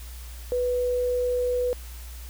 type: tone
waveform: sine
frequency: 493.9 Hz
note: B4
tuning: in tune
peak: -22 dBFS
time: 0.52-1.73 s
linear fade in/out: 0 ms
effects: added 60 Hz sine -37 dBFS peak until 2.29 s + white hiss -47 dBFS RMS until 2.29 s